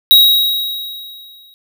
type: tone with exponential decay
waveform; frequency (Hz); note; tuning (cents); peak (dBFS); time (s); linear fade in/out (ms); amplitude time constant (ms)
square; 3818; A#7; +41; -3; 0.11-1.54; 0; 310
effects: none